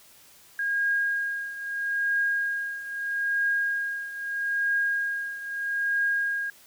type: tone with tremolo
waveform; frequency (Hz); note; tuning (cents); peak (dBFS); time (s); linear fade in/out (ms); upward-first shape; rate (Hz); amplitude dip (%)
sine; 1628; G#6; -35; -21; 0.59-6.5; 2; triangle; 0.78; 80
effects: white hiss -54 dBFS RMS until 6.66 s